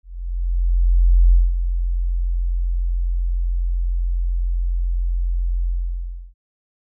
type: tone with ADSR envelope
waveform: sine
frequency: 43.65 Hz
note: F1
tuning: in tune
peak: -8 dBFS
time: 0.03-6.34 s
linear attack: 1300 ms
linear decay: 190 ms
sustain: -9 dB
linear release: 670 ms
effects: none